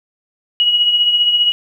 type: tone with tremolo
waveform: sine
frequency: 2907 Hz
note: F#7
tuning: 31 cents flat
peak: -8 dBFS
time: 0.6-1.52 s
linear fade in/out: 0 ms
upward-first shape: triangle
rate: 15 Hz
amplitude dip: 55%
effects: 8-bit